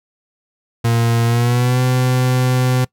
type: tone with pitch glide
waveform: 40% pulse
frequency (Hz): 116.54 to 127.09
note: A#2 to C3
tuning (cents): 0 to -50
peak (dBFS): -12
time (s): 0.84-2.85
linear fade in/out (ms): 10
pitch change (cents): +150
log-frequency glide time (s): 1.25-1.81
effects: noise-tail reverb RT60 0.1 s tail -22 dB re dry